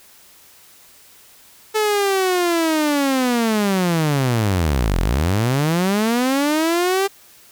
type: linear two-way sweep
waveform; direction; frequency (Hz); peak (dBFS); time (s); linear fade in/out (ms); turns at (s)
sawtooth; down then up; 435.8 to 39.04 to 398.6; -12; 1.74-7.08; 20; 4.99
effects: white hiss -48 dBFS RMS until 7.51 s